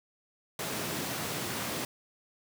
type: high-pass noise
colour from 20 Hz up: pink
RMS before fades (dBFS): -35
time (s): 0.59-1.85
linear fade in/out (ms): 2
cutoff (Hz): 110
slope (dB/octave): 24
effects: none